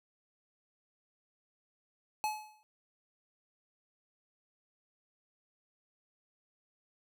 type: tone with exponential decay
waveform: square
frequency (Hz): 855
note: A5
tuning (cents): -50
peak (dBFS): -29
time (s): 2.24-2.63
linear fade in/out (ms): 0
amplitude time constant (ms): 84
effects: none